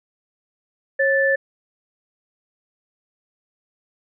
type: tone pair together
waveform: sine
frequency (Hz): 545 / 1755.4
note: C#5 / A6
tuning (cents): -29 / -5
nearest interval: octave + minor sixth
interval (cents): 2024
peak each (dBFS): -18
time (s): 0.99-1.36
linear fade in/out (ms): 10
effects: none